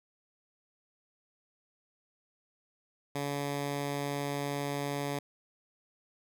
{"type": "tone", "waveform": "10% pulse", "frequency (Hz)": 142.5, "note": "C#3", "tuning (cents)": 48, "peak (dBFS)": -24, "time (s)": [3.15, 5.19], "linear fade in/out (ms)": 5, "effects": []}